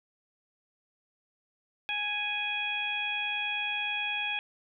harmonic tone, 830.6 Hz, G#5, in tune, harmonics 1 / 2 / 3 / 4, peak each -39 / -39 / -31 / -36 dBFS, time 1.89-4.39 s, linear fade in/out 0 ms, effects none

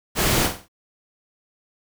pink noise with echo, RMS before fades -20 dBFS, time 0.15-0.5 s, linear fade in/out 50 ms, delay 46 ms, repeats 4, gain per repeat -8 dB, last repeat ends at 0.684 s, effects none

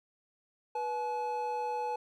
triangle tone pair together, 488.6 / 855.5 Hz, B4 / A5, -19 / -49 cents, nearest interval minor seventh, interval 970 cents, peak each -35 / -31 dBFS, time 0.75-1.96 s, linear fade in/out 5 ms, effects none

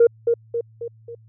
sine tone with echo, 468.1 Hz, A#4, 7 cents sharp, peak -8 dBFS, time 0-0.07 s, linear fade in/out 5 ms, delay 270 ms, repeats 4, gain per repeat -6 dB, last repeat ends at 1.15 s, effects tanh soft clip ceiling -6 dBFS + added 111 Hz sine -47 dBFS peak until 1.28 s

